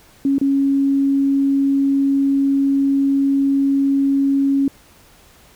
sine tone with dropouts, 275.8 Hz, C#4, 9 cents flat, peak -13 dBFS, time 0.25-4.68 s, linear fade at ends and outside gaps 2 ms, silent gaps 0.383-0.413 s, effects pink hiss -49 dBFS RMS until 5.55 s

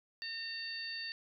harmonic tone, 912 Hz, A#5, 38 cents flat, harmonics 2 / 3 / 4 / 5, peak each -44 / -47 / -52 / -41 dBFS, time 0.22-1.12 s, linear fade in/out 0 ms, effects none

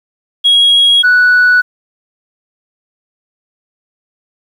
sine tone pair in turn, 3302 / 1478.1 Hz, G#7 / F#6, -11 / -2 cents, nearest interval octave + major second, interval 1391 cents, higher first, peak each -3 dBFS, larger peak neither, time 0.44-1.03 / 1.03-1.62 s, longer neither, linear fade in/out 20 ms, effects tanh soft clip ceiling -3 dBFS + 7-bit

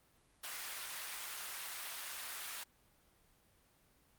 pink high-pass noise, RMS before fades -44 dBFS, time 0.43-2.64 s, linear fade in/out 10 ms, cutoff 1300 Hz, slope 12 dB/octave, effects pink hiss -70 dBFS RMS until 4.18 s + Opus 32 kbps

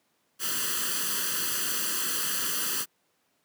white noise with comb filter, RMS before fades -29 dBFS, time 0.39-2.86 s, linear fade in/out 50 ms, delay 0.66 ms, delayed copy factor +0.9, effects pink hiss -71 dBFS RMS until 3.44 s + high-pass 200 Hz 12 dB/octave

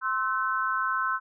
sine tone cluster, 1053 / 1313 / 1515 Hz, C6 / E6 / F#6, +11 / -7 / +40 cents, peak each -29 dBFS, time 0.01-1.2 s, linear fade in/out 50 ms, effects none

